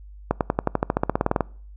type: accelerating click train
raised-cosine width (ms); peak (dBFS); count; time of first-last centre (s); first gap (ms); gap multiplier
1; -5; 17; 0.31-1.407; 98; 0.95
effects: noise-tail reverb RT60 0.5 s tail -25 dB re dry + added 50 Hz sine -40 dBFS peak until 1.76 s

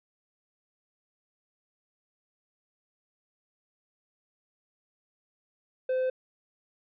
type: tone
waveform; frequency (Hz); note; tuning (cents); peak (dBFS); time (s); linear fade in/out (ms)
triangle; 515; C5; -28; -23; 5.89-6.1; 5
effects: resampled to 8000 Hz

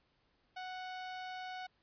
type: tone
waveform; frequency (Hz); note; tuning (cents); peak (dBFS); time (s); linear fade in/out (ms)
sawtooth; 740; F#5; 0; -38; 0.56-1.67; 10
effects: pink hiss -75 dBFS RMS until 1.82 s + resampled to 11025 Hz

